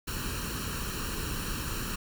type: noise with comb filter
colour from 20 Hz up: pink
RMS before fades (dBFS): -34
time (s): 0.07-1.96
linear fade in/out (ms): 10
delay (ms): 0.71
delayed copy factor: +0.75
effects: none